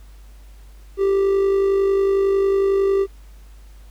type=tone with amplitude modulation; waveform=triangle; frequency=392 Hz; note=G4; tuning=in tune; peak=-11 dBFS; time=0.97-3.07 s; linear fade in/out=50 ms; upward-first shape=sine; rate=51 Hz; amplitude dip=40%; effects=added 50 Hz sine -40 dBFS peak until 3.9 s + pink hiss -55 dBFS RMS until 3.9 s